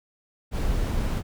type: noise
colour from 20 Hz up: brown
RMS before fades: -25 dBFS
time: 0.51-1.23 s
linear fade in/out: 50 ms
effects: none